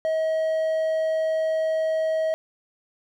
triangle tone, 637 Hz, D#5, 41 cents sharp, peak -19 dBFS, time 0.05-2.34 s, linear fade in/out 0 ms, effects none

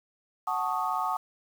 sine chord, D# half-diminished seventh, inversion first, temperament equal, 740 / 880 / 1108.7 / 1244.5 Hz, F#5 / A5 / C#6 / D#6, 0 / 0 / 0 / 0 cents, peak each -32 dBFS, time 0.47-1.17 s, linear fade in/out 5 ms, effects 8-bit

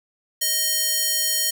square tone with high-pass filter, 622.3 Hz, D#5, in tune, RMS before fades -22 dBFS, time 0.41-1.51 s, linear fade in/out 10 ms, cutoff 5000 Hz, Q 0.57, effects none

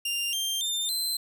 sawtooth tone with pitch steps, 2794 / 3173 / 3603 / 4091 Hz, F7 / G7 / A7 / C8, 0 / +20 / +40 / -40 cents, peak -24 dBFS, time 0.05-1.17 s, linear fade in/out 5 ms, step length 280 ms, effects none

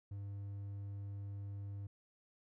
triangle tone, 100 Hz, G2, 35 cents sharp, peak -40 dBFS, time 0.11-1.87 s, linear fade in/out 5 ms, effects none

